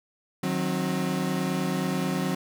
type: chord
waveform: 35% pulse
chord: C diminished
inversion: first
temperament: equal with one note detuned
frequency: 155.56 / 185 / 267 Hz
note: Eb3 / Gb3 / C4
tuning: 0 / 0 / +35 cents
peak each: -30 / -26 / -29 dBFS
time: 0.43-2.35 s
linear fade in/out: 5 ms
effects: none